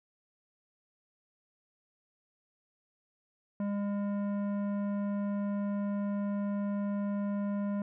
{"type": "tone with tanh clipping", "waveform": "sine", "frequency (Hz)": 202.6, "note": "G#3", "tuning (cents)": -43, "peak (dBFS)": -32, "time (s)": [3.6, 7.82], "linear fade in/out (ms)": 2, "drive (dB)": 13, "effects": []}